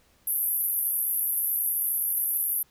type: band-pass noise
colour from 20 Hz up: pink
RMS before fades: -27 dBFS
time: 0.27-2.63 s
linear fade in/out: 5 ms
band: 11000 to 13000 Hz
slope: 96 dB/octave
effects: pink hiss -63 dBFS RMS until 2.7 s